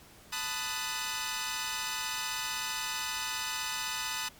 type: chord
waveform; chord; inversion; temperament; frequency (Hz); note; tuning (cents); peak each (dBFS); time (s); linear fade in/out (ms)
10% pulse; B dominant seventh; third; equal with one note detuned; 880 / 998.7 / 1244.5 / 1480; A5 / B5 / D#6 / F#6; 0 / +19 / 0 / 0; -30; 0.32-4.29; 10
effects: pink hiss -55 dBFS RMS until 4.39 s + MP3 96 kbps